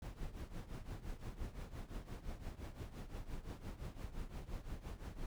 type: noise with tremolo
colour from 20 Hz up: brown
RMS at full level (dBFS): -43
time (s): 0.02-5.26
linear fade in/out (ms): 2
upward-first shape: triangle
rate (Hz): 5.8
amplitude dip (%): 85
effects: none